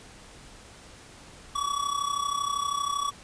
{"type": "tone with amplitude modulation", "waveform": "square", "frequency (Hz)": 1137, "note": "C#6", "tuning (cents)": 44, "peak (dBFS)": -24, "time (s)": [1.55, 3.11], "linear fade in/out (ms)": 10, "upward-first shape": "sine", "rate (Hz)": 32.7, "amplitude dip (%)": 75, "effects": ["pink hiss -49 dBFS RMS until 3.23 s", "resampled to 22050 Hz"]}